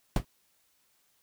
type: noise with exponential decay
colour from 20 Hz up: brown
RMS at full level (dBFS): -19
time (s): 0.16-0.25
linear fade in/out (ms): 2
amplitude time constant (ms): 18
effects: white hiss -70 dBFS RMS until 1.22 s